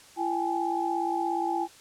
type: tone cluster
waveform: sine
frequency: 339 / 791 / 848 Hz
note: E4 / G5 / G#5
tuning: +49 / +15 / +36 cents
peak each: -30 dBFS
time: 0.16-1.68 s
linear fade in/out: 50 ms
effects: white hiss -52 dBFS RMS until 1.8 s + low-pass 9000 Hz 12 dB/octave